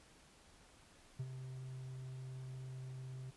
triangle tone with ADSR envelope, 129.8 Hz, C3, 13 cents flat, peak -35 dBFS, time 1.19-3.31 s, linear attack 11 ms, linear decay 47 ms, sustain -8 dB, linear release 15 ms, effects pink hiss -64 dBFS RMS until 3.36 s + resampled to 24000 Hz

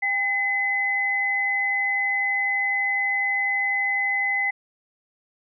sine tone pair together, 800.6 / 2028 Hz, G5 / B6, +36 / +45 cents, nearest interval octave + major third, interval 1609 cents, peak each -30 / -21 dBFS, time 0.02-4.51 s, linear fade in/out 10 ms, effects none

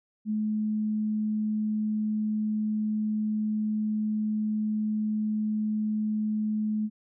sine tone, 214.1 Hz, A3, 47 cents flat, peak -25 dBFS, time 0.25-6.9 s, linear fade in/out 50 ms, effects none

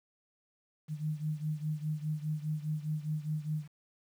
sine beating tone pair, 151.8 / 156.7 Hz, D#3 / D#3, -42 / +13 cents, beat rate 4.9 Hz, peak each -34 / -37 dBFS, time 0.88-3.68 s, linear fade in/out 50 ms, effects 10-bit

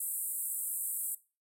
pink band-pass noise, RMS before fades -36 dBFS, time 0-1.15 s, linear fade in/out 5 ms, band 8000 to 15000 Hz, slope 96 dB/octave, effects noise-tail reverb RT60 0.3 s tail -18 dB re dry

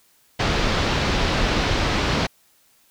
pink low-pass noise, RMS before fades -21 dBFS, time 0.39-2.27 s, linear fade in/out 10 ms, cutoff 5000 Hz, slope 24 dB/octave, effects white hiss -59 dBFS RMS until 2.9 s

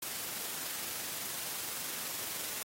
white noise with amplitude modulation, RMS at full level -38 dBFS, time 0.02-2.63 s, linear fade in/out 5 ms, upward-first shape sine, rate 23.6 Hz, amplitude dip 25%, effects high-pass 100 Hz 12 dB/octave + AAC 48 kbps

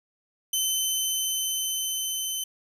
15% pulse tone with level ramp, 3063 Hz, G7, 41 cents flat, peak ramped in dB -16 to -21 dBFS, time 0.53-2.44 s, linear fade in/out 5 ms, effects none

